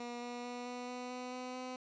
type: tone with pitch steps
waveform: 15% pulse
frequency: 240.4 / 242.4 / 244.3 / 246.3 / 248.3 / 250.3 / 252.4 / 254.4 Hz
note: B3 / B3 / B3 / B3 / B3 / B3 / B3 / C4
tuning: -46 / -32 / -19 / -5 / +9 / +23 / +38 / -48 cents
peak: -35 dBFS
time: 0-1.76 s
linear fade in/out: 2 ms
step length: 220 ms
effects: resampled to 16000 Hz